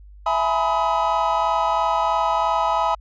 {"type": "tone cluster", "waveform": "triangle", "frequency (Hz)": [663, 839, 958, 1001, 1269], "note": ["E5", "G#5", "A#5", "B5", "D#6"], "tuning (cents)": [10, 17, 47, 23, 34], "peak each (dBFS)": [-23, -21, -26, -21, -23], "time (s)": [0.26, 2.95], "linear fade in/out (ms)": 5, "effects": ["added 50 Hz sine -41 dBFS peak until 3 s", "resampled to 16000 Hz"]}